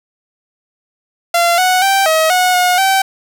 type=tone with pitch steps; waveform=sawtooth; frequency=687 / 738 / 781 / 637 / 731 / 722 / 772 Hz; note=F5 / F#5 / G5 / D#5 / F#5 / F#5 / G5; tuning=-29 / -5 / -7 / +41 / -21 / -43 / -27 cents; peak=-6 dBFS; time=1.34-3.02 s; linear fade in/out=5 ms; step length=240 ms; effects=none